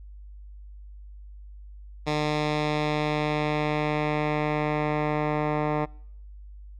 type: tone with low-pass filter sweep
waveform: 10% pulse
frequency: 150.7 Hz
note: D3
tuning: 45 cents sharp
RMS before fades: -26 dBFS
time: 2.06-5.86 s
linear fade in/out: 20 ms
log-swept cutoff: 4600 to 1500 Hz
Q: 1.2
effects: noise-tail reverb RT60 0.7 s tail -26 dB re dry + added 50 Hz sine -41 dBFS peak until 6.79 s